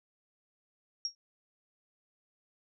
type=tone with exponential decay; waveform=sine; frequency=5588 Hz; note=F8; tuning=in tune; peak=-27 dBFS; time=1.05-1.15 s; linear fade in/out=1 ms; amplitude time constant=20 ms; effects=none